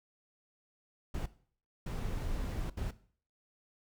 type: noise bursts at uneven times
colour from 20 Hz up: brown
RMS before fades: -36 dBFS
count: 3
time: 1.14-1.26 / 1.86-2.7 / 2.77-2.91 s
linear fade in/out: 5 ms
effects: noise-tail reverb RT60 0.5 s tail -17 dB re dry